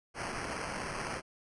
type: noise with sample-and-hold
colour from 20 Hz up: white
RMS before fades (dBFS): -38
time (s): 0.14-1.22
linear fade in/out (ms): 50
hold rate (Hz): 3675
effects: resampled to 24000 Hz